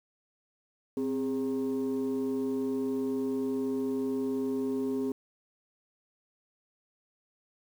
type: tone pair together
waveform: sine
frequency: 261.7 / 408.6 Hz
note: C4 / G#4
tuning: 0 / -28 cents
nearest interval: minor sixth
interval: 772 cents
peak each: -28 / -30 dBFS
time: 0.97-5.12 s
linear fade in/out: 2 ms
effects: tanh soft clip ceiling -25 dBFS + 9-bit